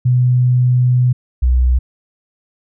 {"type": "tone pair in turn", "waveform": "sine", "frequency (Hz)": [125, 62.5], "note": ["B2", "B1"], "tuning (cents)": [21, 21], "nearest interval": "octave", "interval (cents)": 1200, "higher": "first", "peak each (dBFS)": -9, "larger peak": "neither", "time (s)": [[0.05, 1.13], [1.42, 1.79]], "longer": "first", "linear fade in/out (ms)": 10, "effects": []}